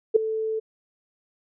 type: tone with ADSR envelope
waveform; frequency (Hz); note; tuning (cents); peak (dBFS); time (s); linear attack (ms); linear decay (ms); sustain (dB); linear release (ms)
sine; 440; A4; 0; -9; 0.14-0.6; 21; 6; -15; 15
effects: none